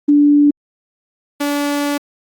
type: tone pair in turn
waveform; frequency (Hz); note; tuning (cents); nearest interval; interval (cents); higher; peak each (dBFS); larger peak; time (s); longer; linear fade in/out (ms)
sine / sawtooth; 291.2 / 288.2; D4 / D4; -15 / -33; unison; 18; first; -7 / -12; first; 0.08-0.51 / 1.4-1.98; second; 10
effects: Opus 24 kbps